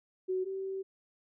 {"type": "tone pair in turn", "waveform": "sine", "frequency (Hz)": [372.7, 384.7], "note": ["F#4", "G4"], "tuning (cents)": [13, -33], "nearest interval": "minor second", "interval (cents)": 54, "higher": "second", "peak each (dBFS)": [-29, -34], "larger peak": "first", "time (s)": [[0.28, 0.45], [0.45, 0.83]], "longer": "second", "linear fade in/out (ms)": 20, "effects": []}